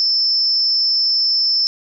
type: tone with amplitude modulation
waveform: sine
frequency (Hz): 5274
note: E8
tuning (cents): 0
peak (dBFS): -10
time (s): 0-1.67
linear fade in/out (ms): 0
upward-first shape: sine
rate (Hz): 232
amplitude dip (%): 75
effects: none